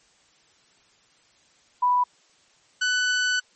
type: tone pair in turn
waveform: sine / sawtooth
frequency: 987.8 / 1493.8 Hz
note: B5 / F#6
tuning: 0 / +16 cents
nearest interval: perfect fifth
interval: 716 cents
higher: second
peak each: -17 dBFS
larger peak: neither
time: 1.82-2.04 / 2.81-3.4 s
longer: second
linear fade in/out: 10 ms
effects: white hiss -60 dBFS RMS until 3.55 s + MP3 32 kbps